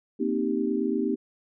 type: chord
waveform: sine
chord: C minor seventh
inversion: third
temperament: equal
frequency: 233.1 / 261.6 / 311.1 / 392 Hz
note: Bb3 / C4 / Eb4 / G4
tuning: 0 / 0 / 0 / 0 cents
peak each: -29 dBFS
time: 0.19-1.16 s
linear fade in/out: 20 ms
effects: none